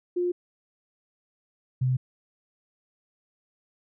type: tone pair in turn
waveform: sine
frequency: 354.7 / 128.41 Hz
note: F4 / C3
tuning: +27 / -32 cents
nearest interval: octave + tritone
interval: 1759 cents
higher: first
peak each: -23 / -21 dBFS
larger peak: second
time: 0.16-0.32 / 1.81-1.97 s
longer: neither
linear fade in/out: 10 ms
effects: none